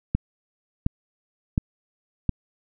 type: click train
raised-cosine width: 5 ms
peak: -8 dBFS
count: 4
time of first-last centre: 0.15-2.293 s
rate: 1.4 Hz
effects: none